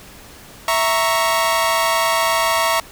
sawtooth chord, A# diminished, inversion second, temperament equal, 659.3 / 932.3 / 1108.7 Hz, E5 / A#5 / C#6, 0 / 0 / 0 cents, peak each -16 dBFS, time 0.68-2.8 s, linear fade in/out 2 ms, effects pink hiss -41 dBFS RMS until 2.91 s

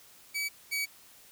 sawtooth tone pair in turn, 2285 / 2269 Hz, D7 / C#7, -48 / +40 cents, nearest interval unison, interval 12 cents, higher first, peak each -27 / -26 dBFS, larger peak second, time 0.34-0.49 / 0.71-0.86 s, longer neither, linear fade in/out 20 ms, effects white hiss -56 dBFS RMS until 1.31 s

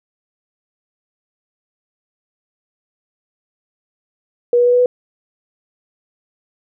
sine tone with pitch steps, 482 / 485.4 / 488.7 / 492.1 / 495.6 Hz, B4 / B4 / B4 / B4 / B4, -42 / -30 / -18 / -6 / +6 cents, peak -9 dBFS, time 4.53-4.86 s, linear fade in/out 2 ms, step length 66 ms, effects none

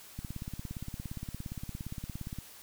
click train, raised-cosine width 5 ms, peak -26 dBFS, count 39, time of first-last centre 0.19-2.387 s, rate 17.3 Hz, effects white hiss -52 dBFS RMS until 2.62 s

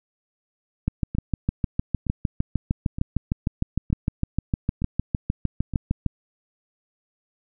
two click trains, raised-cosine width 5 ms, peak -9 / -17 dBFS, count 35 / 6, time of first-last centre 0.88-6.063 / 1.15-5.737 s, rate 6.56 / 1.09 Hz, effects none

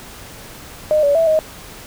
sine tone with pitch steps, 612 / 572 / 656 / 627 Hz, D#5 / D5 / E5 / D#5, -29 / -46 / -9 / +13 cents, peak -11 dBFS, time 0.91-1.39 s, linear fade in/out 0 ms, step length 120 ms, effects pink hiss -37 dBFS RMS until 1.86 s

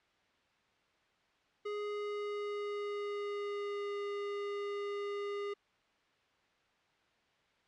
square tone with pitch glide, 415.3 to 406.5 Hz, G#4 to G#4, 0 to -37 cents, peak -37 dBFS, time 1.65-5.54 s, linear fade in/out 10 ms, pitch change -37 cents, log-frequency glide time 1.82-3.98 s, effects white hiss -71 dBFS RMS until 7.67 s + low-pass 3000 Hz 12 dB/octave

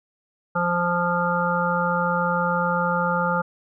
harmonic tone, 174.61 Hz, F3, in tune, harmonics 1 / 3 / 5 / 7 / 8, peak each -26 / -26 / -26 / -26 / -26 dBFS, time 0.55-3.42 s, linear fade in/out 10 ms, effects none

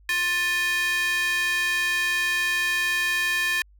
square tone with high-pass filter, 352.7 Hz, F4, 17 cents sharp, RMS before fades -24 dBFS, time 0.09-3.62 s, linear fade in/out 2 ms, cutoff 2000 Hz, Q 4.9, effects added 50 Hz sine -51 dBFS peak until 3.79 s

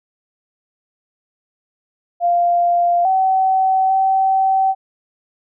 sine tone with pitch steps, 696 / 761 / 768 Hz, F5 / F#5 / G5, -6 / +48 / -36 cents, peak -12 dBFS, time 2.2-4.75 s, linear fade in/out 50 ms, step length 850 ms, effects none

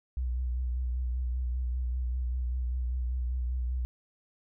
sine tone with vibrato, 62 Hz, B1, 7 cents sharp, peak -28 dBFS, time 0.17-3.85 s, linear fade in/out 0 ms, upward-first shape sine, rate 5.1 Hz, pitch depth 42 cents each way, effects none

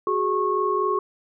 sine tone cluster, 372.1 / 416.1 / 1095 Hz, F#4 / G#4 / C#6, +10 / +3 / -22 cents, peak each -25 / -25 / -23 dBFS, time 0.07-0.99 s, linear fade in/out 2 ms, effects none

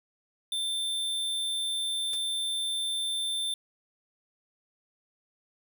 square tone, 3560 Hz, A7, 20 cents sharp, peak -29 dBFS, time 0.52-3.54 s, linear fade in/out 2 ms
white noise with exponential decay, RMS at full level -39 dBFS, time 2.13-2.22 s, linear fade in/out 2 ms, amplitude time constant 19 ms
effects none

